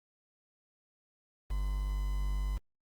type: tone with quantisation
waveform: triangle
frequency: 49.31 Hz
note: G1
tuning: 11 cents sharp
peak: -28 dBFS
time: 1.5-2.58 s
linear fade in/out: 10 ms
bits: 8
effects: Opus 32 kbps